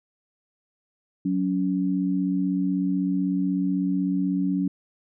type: tone pair together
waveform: sine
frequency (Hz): 185 / 281.1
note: F#3 / C#4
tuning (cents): 0 / +24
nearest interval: perfect fifth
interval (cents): 724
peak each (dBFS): -24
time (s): 1.25-4.68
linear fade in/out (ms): 5
effects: none